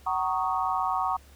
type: chord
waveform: sine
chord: D# minor seventh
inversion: first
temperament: equal with one note detuned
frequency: 754.7 / 932.3 / 1108.7 / 1244.5 Hz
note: F#5 / A#5 / C#6 / D#6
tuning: +34 / 0 / 0 / 0 cents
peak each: -29 / -30 / -29 / -33 dBFS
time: 0.06-1.17 s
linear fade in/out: 10 ms
effects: added 69 Hz sine -51 dBFS peak until 1.35 s + pink hiss -57 dBFS RMS until 1.35 s